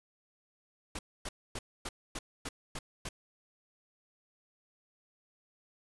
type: noise bursts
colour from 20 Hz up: pink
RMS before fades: -39 dBFS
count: 8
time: 0.95-3.09 s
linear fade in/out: 5 ms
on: 40 ms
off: 260 ms
effects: resampled to 24000 Hz